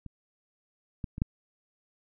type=clicks; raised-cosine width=5 ms; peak=-29 / -21 / -25 / -13 dBFS; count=4; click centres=0.063 / 1.042 / 1.181 / 1.219 s; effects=none